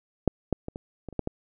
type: clicks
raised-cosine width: 2 ms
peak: -6 / -10 / -20 / -22 / -23 / -30 / -13 / -15 dBFS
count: 8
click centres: 0.277 / 0.527 / 0.684 / 0.759 / 1.087 / 1.127 / 1.193 / 1.274 s
effects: none